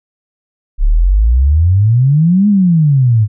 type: exponential two-way sweep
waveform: sine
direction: up then down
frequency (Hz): 33.22 to 211.2 to 102.5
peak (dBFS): -6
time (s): 0.78-3.28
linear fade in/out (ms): 50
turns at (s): 2.48
effects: none